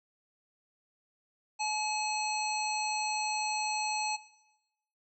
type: harmonic tone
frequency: 854 Hz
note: G#5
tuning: 48 cents sharp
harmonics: 1 / 3 / 5 / 7 / 9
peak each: -32 / -37 / -39 / -40 / -42 dBFS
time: 1.59-4.17 s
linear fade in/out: 20 ms
effects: noise-tail reverb RT60 0.9 s tail -17 dB re dry